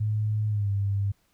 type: tone with pitch glide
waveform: sine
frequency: 106.9 to 99.74 Hz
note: A2 to G2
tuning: -49 to +30 cents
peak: -23 dBFS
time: 0-1.12 s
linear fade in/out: 10 ms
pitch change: -121 cents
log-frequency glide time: 0.48-0.7 s
effects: pink hiss -68 dBFS RMS until 1.33 s